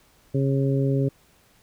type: harmonic tone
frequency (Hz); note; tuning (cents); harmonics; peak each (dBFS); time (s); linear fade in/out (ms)
136.5; C#3; -26; 1 / 2 / 3 / 4; -21 / -26 / -27 / -32; 0.34-1.09; 10
effects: pink hiss -59 dBFS RMS until 1.62 s